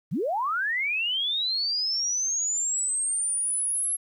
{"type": "linear sweep", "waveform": "sine", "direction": "up", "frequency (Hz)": [113.3, 11175], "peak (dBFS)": -24, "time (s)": [0.11, 3.97], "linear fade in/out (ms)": 20, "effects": ["10-bit"]}